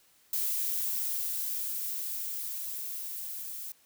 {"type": "noise with level ramp", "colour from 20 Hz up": "violet", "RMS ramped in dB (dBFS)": [-30, -40], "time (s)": [0.33, 3.72], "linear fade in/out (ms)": 2, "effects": ["white hiss -64 dBFS RMS until 3.85 s"]}